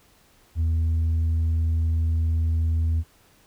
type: tone with tanh clipping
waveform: triangle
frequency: 81.3 Hz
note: E2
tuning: 23 cents flat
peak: -20 dBFS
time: 0.55-3.04 s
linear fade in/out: 50 ms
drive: 7 dB
effects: pink hiss -58 dBFS RMS until 3.46 s